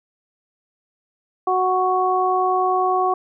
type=harmonic tone; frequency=370 Hz; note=F#4; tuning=in tune; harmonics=1 / 2 / 3; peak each=-22 / -19 / -21 dBFS; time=1.47-3.14 s; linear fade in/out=5 ms; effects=none